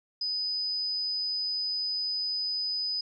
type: tone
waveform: sine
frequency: 4996 Hz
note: D#8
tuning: 6 cents sharp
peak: -28 dBFS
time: 0.21-3.01 s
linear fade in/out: 5 ms
effects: none